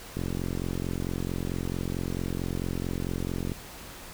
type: click train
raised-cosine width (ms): 3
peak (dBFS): -18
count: 150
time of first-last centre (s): 0.17-3.518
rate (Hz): 44.5
effects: pink hiss -44 dBFS RMS until 4.13 s